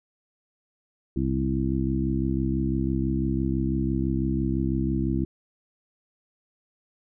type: harmonic tone with a mistuned harmonic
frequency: 66 Hz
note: C2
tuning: 16 cents sharp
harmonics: 1 / 2 / 3 / 4 / 5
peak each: -29 / -29 / -29 / -29 / -29 dBFS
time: 1.16-5.25 s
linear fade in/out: 5 ms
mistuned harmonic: 1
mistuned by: -46 cents
effects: none